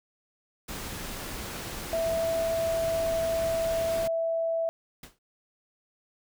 pink noise, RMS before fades -37 dBFS, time 0.68-4.08 s, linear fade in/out 10 ms
sine tone, 659.3 Hz, E5, in tune, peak -25 dBFS, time 1.93-4.69 s, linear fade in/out 0 ms
pink noise with exponential decay, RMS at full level -40 dBFS, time 5.03-5.19 s, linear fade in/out 5 ms, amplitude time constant 33 ms
effects none

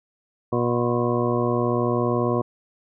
harmonic tone with a mistuned harmonic, 120.5 Hz, B2, 42 cents flat, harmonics 1 / 2 / 3 / 4 / 5 / 6 / 8 / 9, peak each -26 / -26 / -25 / -27 / -29 / -33 / -32 / -30 dBFS, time 0.52-2.42 s, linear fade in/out 10 ms, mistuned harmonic 8, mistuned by +74 cents, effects none

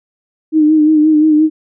sine tone with vibrato, 307.9 Hz, D#4, 18 cents flat, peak -6 dBFS, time 0.52-1.5 s, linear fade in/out 50 ms, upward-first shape sine, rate 5.7 Hz, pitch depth 40 cents each way, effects none

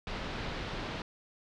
pink low-pass noise, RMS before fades -38 dBFS, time 0.07-1.02 s, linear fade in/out 2 ms, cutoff 4300 Hz, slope 24 dB/octave, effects none

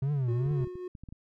triangle tone with vibrato, 130.81 Hz, C3, in tune, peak -24 dBFS, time 0.02-0.65 s, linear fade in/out 5 ms, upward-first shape triangle, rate 2.5 Hz, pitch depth 240 cents each way
triangle tone with tremolo, 362.6 Hz, F#4, 35 cents flat, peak -32 dBFS, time 0.28-0.88 s, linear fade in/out 5 ms, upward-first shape sine, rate 3.7 Hz, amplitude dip 45%
clicks, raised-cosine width 5 ms, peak -32 dBFS, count 10, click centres 0.462 / 0.511 / 0.608 / 0.638 / 0.672 / 0.755 / 0.952 / 1.036 / 1.088 / 1.125 s
effects none

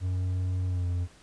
triangle tone with pitch glide, 91.8 to 88.42 Hz, F#2 to F2, -13 to +22 cents, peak -24 dBFS, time 0-1.08 s, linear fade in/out 50 ms, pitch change -65 cents, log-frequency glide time 0.66-0.87 s, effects pink hiss -56 dBFS RMS until 1.22 s + resampled to 22050 Hz

